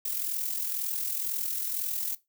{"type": "noise with amplitude modulation", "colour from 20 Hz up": "violet", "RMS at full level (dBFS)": -29, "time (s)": [0.05, 2.15], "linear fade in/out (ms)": 5, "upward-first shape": "sine", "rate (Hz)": 42, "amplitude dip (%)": 55, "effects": ["noise-tail reverb RT60 0.2 s tail -18 dB re dry"]}